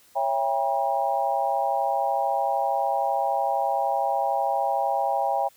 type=chord; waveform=sine; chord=C# diminished seventh; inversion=none; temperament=just; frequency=554.4 / 665.2 / 798.3 / 957.9 Hz; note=C#5 / E5 / G5 / Bb5; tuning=0 / +16 / +31 / +47 cents; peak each=-29 / -28 / -24 / -30 dBFS; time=0.15-5.49 s; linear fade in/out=20 ms; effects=white hiss -57 dBFS RMS until 5.56 s